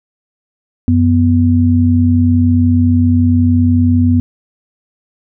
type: tone pair together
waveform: sine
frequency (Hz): 92.5 / 246.9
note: F#2 / B3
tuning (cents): 0 / 0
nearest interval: octave + perfect fourth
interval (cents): 1700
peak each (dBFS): -10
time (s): 0.88-4.2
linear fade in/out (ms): 0
effects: none